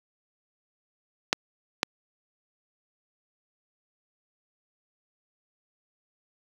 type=clicks; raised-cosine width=0.2 ms; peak=-3 dBFS; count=2; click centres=1.329 / 1.831 s; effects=high-pass 150 Hz 12 dB/octave + 7-bit